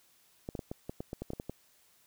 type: clicks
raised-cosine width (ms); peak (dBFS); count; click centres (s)
2; -24; 12; 0.489 / 0.552 / 0.592 / 0.715 / 0.895 / 1.005 / 1.131 / 1.22 / 1.304 / 1.334 / 1.399 / 1.496
effects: white hiss -66 dBFS RMS until 2.06 s